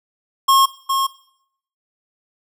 square tone with echo, 1080 Hz, C#6, 45 cents flat, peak -11 dBFS, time 0.48-0.66 s, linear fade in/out 10 ms, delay 410 ms, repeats 1, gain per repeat -6 dB, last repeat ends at 1.07 s, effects noise-tail reverb RT60 0.7 s tail -19 dB re dry

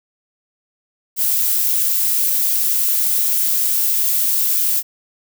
violet noise, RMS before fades -17 dBFS, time 1.16-4.83 s, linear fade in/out 50 ms, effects none

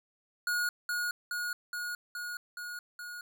square tone with echo, 1444 Hz, F#6, 43 cents flat, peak -29 dBFS, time 0.47-0.69 s, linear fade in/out 2 ms, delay 420 ms, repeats 6, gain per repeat -2 dB, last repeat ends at 3.21 s, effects none

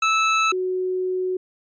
25% pulse / sine tone pair in turn, 1310 / 369.5 Hz, E6 / F#4, -11 / -2 cents, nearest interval octave + minor seventh, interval 2191 cents, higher first, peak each -13 / -21 dBFS, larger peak first, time 0.02-0.52 / 0.52-1.37 s, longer second, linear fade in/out 5 ms, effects resampled to 16000 Hz

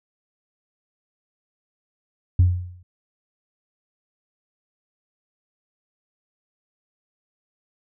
sine tone with exponential decay, 89.4 Hz, F2, 41 cents sharp, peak -8 dBFS, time 2.39-2.83 s, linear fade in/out 5 ms, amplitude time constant 94 ms, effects tanh soft clip ceiling -8 dBFS

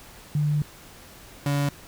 sine / 35% pulse tone pair in turn, 148.6 / 142.76 Hz, D3 / D3, +21 / -49 cents, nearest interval minor second, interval 70 cents, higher first, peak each -20 / -20 dBFS, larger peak neither, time 0.35-0.62 / 1.46-1.69 s, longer first, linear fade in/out 2 ms, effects pink hiss -47 dBFS RMS until 1.87 s

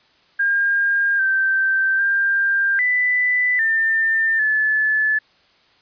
sine tone with pitch steps, 1611 / 1559 / 1592 / 1990 / 1796 / 1731 Hz, G6 / G6 / G6 / B6 / A6 / A6, +47 / -10 / +26 / +13 / +35 / -29 cents, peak -15 dBFS, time 0.39-5.19 s, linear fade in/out 10 ms, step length 800 ms, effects white hiss -56 dBFS RMS until 5.81 s + resampled to 11025 Hz

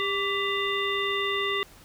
harmonic tone with a mistuned harmonic, 398.8 Hz, G4, 30 cents sharp, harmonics 1 / 3 / 5 / 7 / 9, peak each -30 / -31 / -30 / -33 / -33 dBFS, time 0-1.63 s, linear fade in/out 0 ms, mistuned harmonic 3, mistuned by -59 cents, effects pink hiss -52 dBFS RMS until 1.84 s

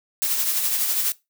blue noise with tremolo, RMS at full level -21 dBFS, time 0.22-1.12 s, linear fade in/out 0 ms, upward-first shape sine, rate 12 Hz, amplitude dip 40%, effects noise-tail reverb RT60 0.2 s tail -19 dB re dry

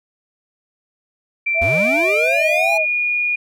sine tone with pitch glide, 2349 to 2439 Hz, D7 to D#7, 0 to -35 cents, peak -16 dBFS, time 1.46-3.36 s, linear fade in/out 10 ms, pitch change +65 cents, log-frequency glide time 1.97-2.54 s
sine tone with vibrato, 641 Hz, E5, 49 cents flat, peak -18 dBFS, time 1.54-2.86 s, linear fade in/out 50 ms, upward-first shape triangle, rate 2.8 Hz, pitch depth 110 cents each way
square linear sweep, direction up, 64.8 to 844 Hz, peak -22 dBFS, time 1.61-2.78 s, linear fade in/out 10 ms
effects none

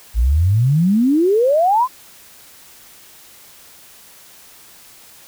sine exponential sweep, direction up, 52.5 to 1065 Hz, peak -11 dBFS, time 0.14-1.88 s, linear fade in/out 50 ms, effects white hiss -44 dBFS RMS until 5.27 s

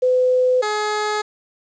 sine / 15% pulse tone pair in turn, 506 / 422.7 Hz, B4 / G#4, +42 / +31 cents, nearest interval minor third, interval 311 cents, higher first, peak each -13 dBFS, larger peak neither, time 0.02-0.62 / 0.62-1.22 s, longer neither, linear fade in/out 10 ms, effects resampled to 16000 Hz + 8-bit

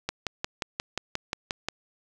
click train, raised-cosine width 0.2 ms, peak -11 dBFS, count 10, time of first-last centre 0.09-1.686 s, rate 5.64 Hz, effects none

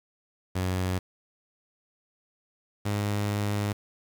sawtooth tone pair in turn, 92.5 / 103.05 Hz, F#2 / G#2, 0 / -13 cents, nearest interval major second, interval 187 cents, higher second, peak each -22 dBFS, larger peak neither, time 0.55-0.99 / 2.85-3.73 s, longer second, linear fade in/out 10 ms, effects 8-bit

